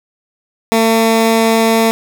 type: tone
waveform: 15% pulse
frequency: 225.3 Hz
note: A3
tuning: 41 cents sharp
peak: -3 dBFS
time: 0.72-1.91 s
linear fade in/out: 0 ms
effects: none